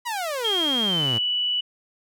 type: exponential sweep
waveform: sawtooth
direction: down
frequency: 1000 to 107.8 Hz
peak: -22 dBFS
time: 0.05-1.19 s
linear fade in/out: 20 ms
type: tone with pitch glide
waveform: sine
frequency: 3225 to 2957 Hz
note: G7 to F#7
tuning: +48 to -2 cents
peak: -21 dBFS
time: 0.44-1.61 s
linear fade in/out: 10 ms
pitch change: -150 cents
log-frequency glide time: 0.84-1.09 s
effects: none